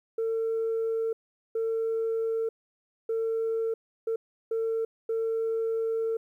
sine tone bursts at uneven times, 450.9 Hz, A4, 42 cents sharp, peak -24 dBFS, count 6, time 0.18-1.13 / 1.55-2.49 / 3.09-3.74 / 4.07-4.16 / 4.51-4.85 / 5.09-6.17 s, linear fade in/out 5 ms, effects tanh soft clip ceiling -23 dBFS + 11-bit

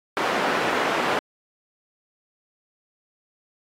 white band-pass noise, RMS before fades -24 dBFS, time 0.17-1.19 s, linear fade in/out 0 ms, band 270 to 1400 Hz, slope 12 dB/octave, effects AAC 48 kbps

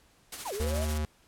white noise with tremolo, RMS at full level -37 dBFS, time 0.32-0.98 s, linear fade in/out 5 ms, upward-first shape triangle, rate 14 Hz, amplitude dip 60%
sine linear two-way sweep, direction down then up, 1082 to 379.4 to 663 Hz, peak -33 dBFS, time 0.45-0.85 s, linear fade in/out 10 ms, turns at 0.53 s
square tone, 76.1 Hz, D#2, 38 cents flat, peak -29 dBFS, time 0.6-1.05 s, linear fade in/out 0 ms
effects pink hiss -63 dBFS RMS until 1.27 s + low-pass 12000 Hz 12 dB/octave

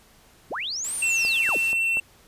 sine linear two-way sweep, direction up then down, 79.9 to 9397 to 79.9 Hz, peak -27 dBFS, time 0.5-1.58 s, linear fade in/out 20 ms, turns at 0.96 s
white noise, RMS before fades -39 dBFS, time 0.84-1.73 s, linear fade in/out 5 ms
triangle tone, 2697 Hz, E7, 39 cents sharp, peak -19 dBFS, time 1.02-2 s, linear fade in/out 5 ms
click train, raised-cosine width 1 ms, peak -23 dBFS, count 4, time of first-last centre 1.25-1.971 s, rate 4.16 Hz
effects pink hiss -55 dBFS RMS until 2.27 s + resampled to 32000 Hz

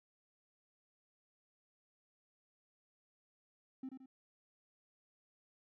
triangle tone with echo, 262.4 Hz, C4, 5 cents sharp, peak -38 dBFS, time 3.83-3.89 s, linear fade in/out 5 ms, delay 85 ms, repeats 2, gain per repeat -7 dB, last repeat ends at 4.06 s, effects tanh soft clip ceiling -37 dBFS

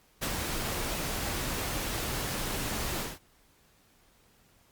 pink noise with ADSR envelope, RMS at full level -30 dBFS, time 0.21-3.19 s, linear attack 22 ms, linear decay 48 ms, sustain -3 dB, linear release 190 ms, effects pink hiss -64 dBFS RMS until 4.71 s + Opus 48 kbps

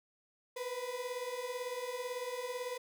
35% pulse beating tone pair, 485.4 / 503.4 Hz, B4 / B4, -30 / +33 cents, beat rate 18 Hz, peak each -40 / -38 dBFS, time 0.56-2.78 s, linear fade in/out 10 ms, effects none

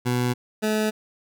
20% pulse tone pair in turn, 123.47 / 215.4 Hz, B2 / A3, 0 / -37 cents, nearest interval minor seventh, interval 963 cents, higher second, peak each -16 dBFS, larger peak neither, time 0.05-0.34 / 0.62-0.91 s, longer neither, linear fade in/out 20 ms, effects none

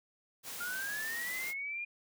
white high-pass noise, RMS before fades -43 dBFS, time 0.43-1.54 s, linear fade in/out 50 ms, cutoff 100 Hz, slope 24 dB/octave
sine linear sweep, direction up, 1398 to 2436 Hz, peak -36 dBFS, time 0.6-1.85 s, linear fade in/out 10 ms
effects none

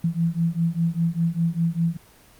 sine beating tone pair, 164.81 / 169.81 Hz, E3 / F3, 0 / -48 cents, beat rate 5 Hz, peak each -23 / -23 dBFS, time 0.04-1.97 s, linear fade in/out 5 ms, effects pink hiss -52 dBFS RMS until 2.39 s + Opus 24 kbps

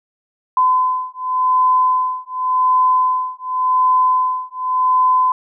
sine beating tone pair, 1017 / 1017.89 Hz, C6 / C6, -50 / -48 cents, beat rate 0.89 Hz, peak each -16 dBFS, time 0.57-5.32 s, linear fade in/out 2 ms, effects none

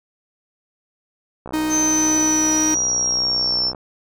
click train, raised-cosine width 1 ms, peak -18 dBFS, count 144, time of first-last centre 1.46-3.748 s, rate 62.5 Hz
45% pulse tone, 311.1 Hz, D#4, in tune, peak -19 dBFS, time 1.53-2.75 s, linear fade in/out 10 ms
sine linear sweep, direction down, 6200 to 5360 Hz, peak -17 dBFS, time 1.69-3.73 s, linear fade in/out 50 ms
effects none

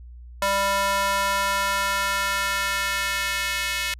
square tone with high-pass filter sweep, 197.6 Hz, G3, 14 cents sharp, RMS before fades -24 dBFS, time 0.42-3.94 s, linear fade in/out 2 ms, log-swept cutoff 780 to 2200 Hz, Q 1.6, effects added 60 Hz sine -39 dBFS peak until 3.99 s + resampled to 32000 Hz

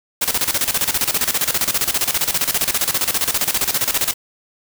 white noise with tremolo, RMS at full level -17 dBFS, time 0.21-4.14 s, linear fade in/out 10 ms, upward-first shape square, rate 15 Hz, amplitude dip 75%, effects none

